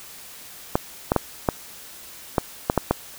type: clicks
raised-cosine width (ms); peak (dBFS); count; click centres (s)
1; -3; 8; 0.755 / 1.119 / 1.163 / 1.488 / 2.382 / 2.699 / 2.777 / 2.91
effects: white hiss -42 dBFS RMS until 3.18 s